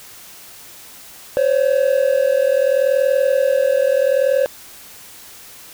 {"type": "tone pair together", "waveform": "triangle", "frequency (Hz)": [520, 560.7], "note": ["C5", "C#5"], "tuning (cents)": [-11, 20], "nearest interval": "minor second", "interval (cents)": 131, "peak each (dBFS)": -14, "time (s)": [1.37, 4.46], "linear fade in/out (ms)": 0, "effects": ["white hiss -40 dBFS RMS until 5.73 s"]}